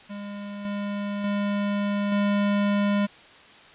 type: tone with level steps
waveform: square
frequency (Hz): 203.2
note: G#3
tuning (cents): -38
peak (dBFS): -34 / -28 / -24 / -21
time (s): 0.09-3.07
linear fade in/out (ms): 20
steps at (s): 0.65 / 1.24 / 2.12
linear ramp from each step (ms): 2
effects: white hiss -49 dBFS RMS until 3.74 s + resampled to 8000 Hz